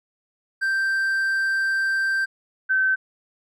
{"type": "tone pair in turn", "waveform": ["triangle", "sine"], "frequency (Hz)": [1568, 1538.4], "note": ["G6", "G6"], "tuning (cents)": [0, -33], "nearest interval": "unison", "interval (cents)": 33, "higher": "first", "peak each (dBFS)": [-18, -17], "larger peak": "second", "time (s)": [[0.61, 2.26], [2.69, 2.96]], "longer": "first", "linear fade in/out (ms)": 20, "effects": []}